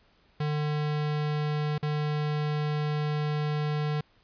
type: tone with dropouts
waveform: square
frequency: 150 Hz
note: D3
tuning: 37 cents sharp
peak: -27 dBFS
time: 0.4-4.01 s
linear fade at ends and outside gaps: 5 ms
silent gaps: 1.781-1.827 s
effects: pink hiss -64 dBFS RMS until 4.23 s + resampled to 11025 Hz